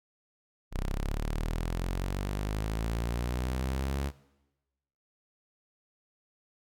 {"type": "linear sweep", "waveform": "sawtooth", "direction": "up", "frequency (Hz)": [31.05, 70.3], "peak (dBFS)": -26, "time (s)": [0.71, 4.12], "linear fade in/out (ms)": 50, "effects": ["noise-tail reverb RT60 1.0 s tail -19 dB re dry"]}